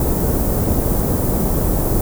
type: band-stop noise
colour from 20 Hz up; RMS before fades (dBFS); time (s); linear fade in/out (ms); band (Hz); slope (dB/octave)
pink; -17; 0-2.01; 2; 560 to 16000; 12
effects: none